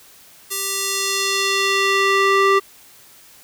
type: tone with band-pass filter sweep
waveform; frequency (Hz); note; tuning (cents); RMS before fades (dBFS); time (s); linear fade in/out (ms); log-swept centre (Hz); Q
square; 392; G4; 0; -18; 0.5-2.6; 20; 11000 to 1200; 0.87
effects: white hiss -47 dBFS RMS until 3.43 s